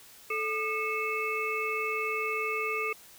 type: harmonic tone with a mistuned harmonic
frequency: 436.7 Hz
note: A4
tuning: 13 cents flat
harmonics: 1 / 3 / 5 / 6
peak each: -34 / -34 / -34 / -34 dBFS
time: 0.3-2.93 s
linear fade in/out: 5 ms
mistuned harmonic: 3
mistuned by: -140 cents
effects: white hiss -53 dBFS RMS until 3.18 s